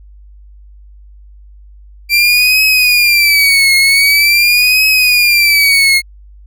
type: tone with vibrato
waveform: 30% pulse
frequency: 2349 Hz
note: D7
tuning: in tune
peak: -4 dBFS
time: 2.09-6.02 s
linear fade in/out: 50 ms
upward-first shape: triangle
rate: 0.45 Hz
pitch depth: 150 cents each way
effects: added 50 Hz sine -35 dBFS peak until 6.46 s